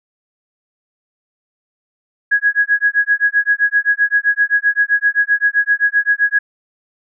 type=tone with tremolo; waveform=sine; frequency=1661.2 Hz; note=G#6; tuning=in tune; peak=-8 dBFS; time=2.31-6.39 s; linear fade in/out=10 ms; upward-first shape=sine; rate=7.7 Hz; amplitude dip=100%; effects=none